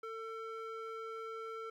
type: tone with band-pass filter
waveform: square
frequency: 448.3 Hz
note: A4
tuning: 32 cents sharp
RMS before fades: -44 dBFS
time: 0.03-1.7 s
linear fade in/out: 5 ms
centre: 1000 Hz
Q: 4.1
effects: 13-bit